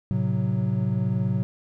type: chord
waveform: triangle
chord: F# diminished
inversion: first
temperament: equal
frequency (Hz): 110 / 130.81 / 185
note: A2 / C3 / F#3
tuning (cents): 0 / 0 / 0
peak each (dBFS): -24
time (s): 0.11-1.43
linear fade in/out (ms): 0
effects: none